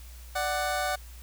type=tone pair together; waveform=25% pulse; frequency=591 / 744.6 Hz; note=D5 / F#5; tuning=+11 / +11 cents; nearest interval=major third; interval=400 cents; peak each=-28 / -25 dBFS; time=0.35-0.96 s; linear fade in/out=10 ms; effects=added 60 Hz sine -43 dBFS peak until 1.22 s + white hiss -53 dBFS RMS until 1.22 s